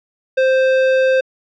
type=tone with hard clipping; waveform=sine; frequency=523.3 Hz; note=C5; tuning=in tune; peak=-13 dBFS; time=0.37-1.21 s; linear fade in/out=10 ms; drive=17 dB; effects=low-pass 3000 Hz 12 dB/octave